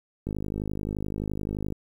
click train, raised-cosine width 3 ms, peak -18 dBFS, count 76, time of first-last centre 0.27-1.723 s, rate 51.6 Hz, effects 9-bit

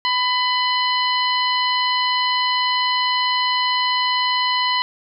harmonic tone with a mistuned harmonic, 998 Hz, B5, 18 cents sharp, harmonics 1 / 2 / 3 / 4 / 5, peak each -20 / -24 / -23 / -24 / -36 dBFS, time 0.05-4.82 s, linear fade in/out 0 ms, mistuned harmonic 4, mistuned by +59 cents, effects none

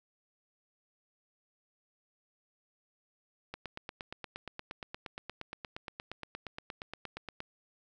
click train, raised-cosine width 0.3 ms, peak -24 dBFS, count 34, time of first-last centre 3.54-7.404 s, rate 8.54 Hz, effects none

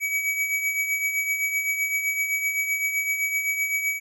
square tone with tremolo, 2274 Hz, C#7, 44 cents sharp, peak -21 dBFS, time 0-4 s, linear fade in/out 50 ms, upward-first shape triangle, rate 7.8 Hz, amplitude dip 60%, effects none

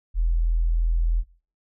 sine tone, 41.52 Hz, E1, 13 cents sharp, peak -18 dBFS, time 0.14-1.24 s, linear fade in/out 50 ms, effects noise-tail reverb RT60 0.4 s tail -20 dB re dry

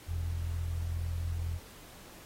15% pulse tone with low-pass filter, 42.08 Hz, E1, 36 cents sharp, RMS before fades -34 dBFS, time 0.06-1.6 s, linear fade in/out 50 ms, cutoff 84 Hz, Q 4.1, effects pink hiss -53 dBFS RMS until 2.25 s + AAC 48 kbps

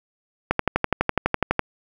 click train, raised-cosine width 0.5 ms, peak -3 dBFS, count 14, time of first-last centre 0.51-1.593 s, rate 12 Hz, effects 7-bit

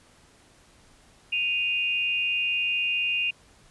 sine tone pair together, 2489 / 2794 Hz, D#7 / F7, 0 / 0 cents, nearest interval major second, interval 200 cents, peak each -26 dBFS, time 1.32-3.31 s, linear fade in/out 10 ms, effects pink hiss -57 dBFS RMS until 3.7 s + resampled to 24000 Hz

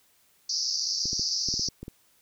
pink band-pass noise, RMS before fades -29 dBFS, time 0.49-1.69 s, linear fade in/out 5 ms, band 4600 to 5900 Hz, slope 96 dB/octave
clicks, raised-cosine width 3 ms, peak -25 dBFS, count 9, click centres 1.056 / 1.131 / 1.195 / 1.487 / 1.54 / 1.595 / 1.686 / 1.83 / 1.881 s
effects white hiss -64 dBFS RMS until 2.21 s

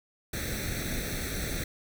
pink noise with comb filter, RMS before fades -33 dBFS, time 0.33-1.64 s, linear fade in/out 5 ms, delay 0.5 ms, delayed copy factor +0.85, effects none

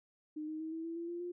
sine tone with pitch steps, 305.9 / 312.1 / 318.5 / 325 / 331.7 / 338.4 / 345.4 / 352.4 Hz, D#4 / D#4 / D#4 / E4 / E4 / E4 / F4 / F4, -29 / +5 / +41 / -24 / +11 / +45 / -19 / +16 cents, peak -38 dBFS, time 0.36-1.32 s, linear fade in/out 10 ms, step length 120 ms, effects none

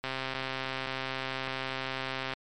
click train, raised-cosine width 0.3 ms, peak -17 dBFS, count 304, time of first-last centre 0.04-2.335 s, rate 132 Hz, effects MP3 64 kbps

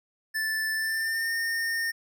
square tone with pitch glide, 1758 to 1826.3 Hz, A6 to A#6, -2 to -36 cents, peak -27 dBFS, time 0.34-1.92 s, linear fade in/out 20 ms, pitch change +66 cents, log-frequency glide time 0.74-1.33 s, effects none

